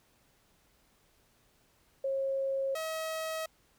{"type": "tone pair in turn", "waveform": ["sine", "sawtooth"], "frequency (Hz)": [541, 639.2], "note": ["C#5", "D#5"], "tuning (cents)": [-42, 47], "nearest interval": "minor third", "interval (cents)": 289, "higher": "second", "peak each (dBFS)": [-29, -30], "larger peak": "first", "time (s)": [[2.04, 2.75], [2.75, 3.46]], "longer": "neither", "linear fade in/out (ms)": 5, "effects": ["pink hiss -68 dBFS RMS until 3.78 s"]}